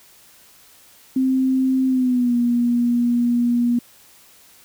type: tone with pitch glide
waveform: sine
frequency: 261.6 to 239.9 Hz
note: C4 to A#3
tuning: 0 to +50 cents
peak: -15 dBFS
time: 1.16-3.79 s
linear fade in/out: 5 ms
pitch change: -150 cents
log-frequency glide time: 1.87-2.35 s
effects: white hiss -50 dBFS RMS until 4.64 s